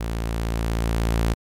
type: tone with level ramp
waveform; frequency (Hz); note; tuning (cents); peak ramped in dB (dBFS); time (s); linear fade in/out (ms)
sawtooth; 56.5; A1; +47; -21 to -14; 0-1.34; 10
effects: MP3 96 kbps